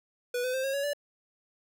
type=tone with pitch steps; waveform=square; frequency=490.2 / 506.9 / 524.2 / 542 / 560.5 / 579.6 Hz; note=B4 / B4 / C5 / C#5 / C#5 / D5; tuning=-13 / +45 / +3 / -39 / +19 / -23 cents; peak=-29 dBFS; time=0.34-0.934 s; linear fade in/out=5 ms; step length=99 ms; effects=none